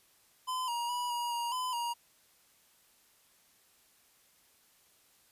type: tone with pitch steps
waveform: square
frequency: 1020 / 948 / 975 / 956 / 946 / 1012 / 947 Hz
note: C6 / A#5 / B5 / A#5 / A#5 / B5 / A#5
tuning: -44 / +29 / -23 / +43 / +25 / +42 / +27 cents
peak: -33 dBFS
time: 0.47-1.94 s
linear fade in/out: 20 ms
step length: 210 ms
effects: white hiss -66 dBFS RMS until 5.31 s + resampled to 32000 Hz